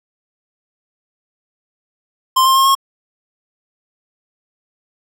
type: tone with pitch steps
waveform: square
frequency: 1046.5 / 1059.3 / 1072.2 / 1085.3 Hz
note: C6 / C6 / C6 / C#6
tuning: 0 / +21 / +42 / -37 cents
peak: -10 dBFS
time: 2.36-2.752 s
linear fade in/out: 10 ms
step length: 98 ms
effects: none